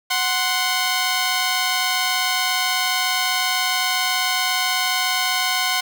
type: tone pair together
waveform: 10% pulse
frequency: 740 / 1045.5 Hz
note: F#5 / C6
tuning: 0 / -2 cents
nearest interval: tritone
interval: 598 cents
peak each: -13 dBFS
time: 0.1-5.81 s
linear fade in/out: 10 ms
effects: none